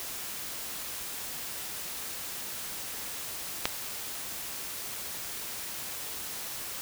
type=click; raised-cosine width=0.2 ms; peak=-7 dBFS; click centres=3.655 s; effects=white hiss -38 dBFS RMS until 6.81 s